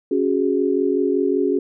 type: chord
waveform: sine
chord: C# suspended fourth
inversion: none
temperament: equal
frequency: 277.2 / 370 / 415.3 Hz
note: C#4 / F#4 / G#4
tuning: 0 / 0 / 0 cents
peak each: -21 / -20 / -21 dBFS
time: 0.11-1.59 s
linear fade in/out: 5 ms
effects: none

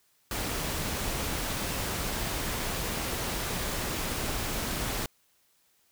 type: noise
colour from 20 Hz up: pink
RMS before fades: -32 dBFS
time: 0.31-5.06 s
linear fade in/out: 2 ms
effects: white hiss -68 dBFS RMS until 5.91 s

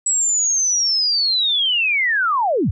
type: linear sweep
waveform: sine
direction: down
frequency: 7850 to 56.3 Hz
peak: -15 dBFS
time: 0.06-2.71 s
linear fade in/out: 5 ms
effects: none

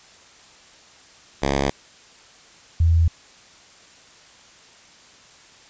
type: tone pair in turn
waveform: 5% pulse / sine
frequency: 69.3 / 82.79 Hz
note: C#2 / E2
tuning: 0 / +8 cents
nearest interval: minor third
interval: 308 cents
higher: second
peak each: -8 / -13 dBFS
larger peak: first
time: 1.42-1.7 / 2.8-3.08 s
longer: neither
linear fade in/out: 5 ms
effects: white hiss -49 dBFS RMS until 5.69 s + resampled to 16000 Hz

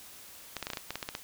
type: clicks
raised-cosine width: 0.2 ms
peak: -17 dBFS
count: 11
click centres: 0.567 / 0.627 / 0.669 / 0.702 / 0.734 / 0.772 / 0.906 / 0.956 / 1.028 / 1.089 / 1.151 s
effects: white hiss -50 dBFS RMS until 1.23 s

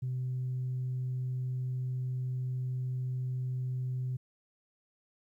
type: tone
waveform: sine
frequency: 127.6 Hz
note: C3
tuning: 43 cents flat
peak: -30 dBFS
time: 0.02-4.17 s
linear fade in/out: 10 ms
effects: tanh soft clip ceiling -28 dBFS + 12-bit

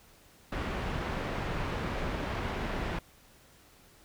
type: low-pass noise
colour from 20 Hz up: pink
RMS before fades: -34 dBFS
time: 0.52-2.99 s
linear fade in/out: 5 ms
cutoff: 2300 Hz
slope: 12 dB/octave
effects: pink hiss -59 dBFS RMS until 4.04 s

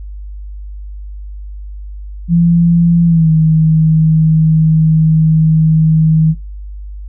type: tone with pitch glide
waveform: sine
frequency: 170 to 158.62 Hz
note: F3 to D#3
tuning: -46 to +34 cents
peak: -6 dBFS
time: 2.28-6.35 s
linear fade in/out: 50 ms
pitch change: -120 cents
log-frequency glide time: 3.05-3.3 s
effects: noise-tail reverb RT60 0.3 s tail -23 dB re dry + added 50 Hz sine -24 dBFS peak until 7.08 s

